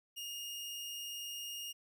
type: tone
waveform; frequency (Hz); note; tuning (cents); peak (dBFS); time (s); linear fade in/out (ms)
sawtooth; 2843; F7; +30; -38; 0.16-1.73; 20
effects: none